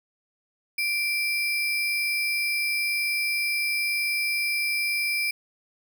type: tone with sample-and-hold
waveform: sine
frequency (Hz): 2349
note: D7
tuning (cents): 0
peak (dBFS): -23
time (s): 0.78-5.31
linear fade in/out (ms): 5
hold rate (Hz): 7350
effects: none